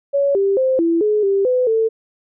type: tone with pitch steps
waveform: sine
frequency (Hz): 561 / 394.1 / 522 / 333.9 / 422.7 / 394 / 504 / 446.4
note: C#5 / G4 / C5 / E4 / G#4 / G4 / B4 / A4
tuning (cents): +21 / +9 / -4 / +22 / +31 / +9 / +35 / +25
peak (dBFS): -13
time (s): 0.13-1.89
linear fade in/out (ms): 20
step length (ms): 220
effects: none